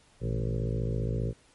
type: harmonic tone with a mistuned harmonic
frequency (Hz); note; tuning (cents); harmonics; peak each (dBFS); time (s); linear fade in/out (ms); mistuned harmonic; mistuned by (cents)
55; A1; 0; 1 / 2 / 3 / 4 / 5 / 6 / 7 / 8 / 9 / 10; -33 / -30 / -36 / -40 / -45 / -45 / -41 / -40 / -42 / -46; 0.2-1.34; 50; 2; +120
effects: pink hiss -61 dBFS RMS until 1.54 s + MP3 48 kbps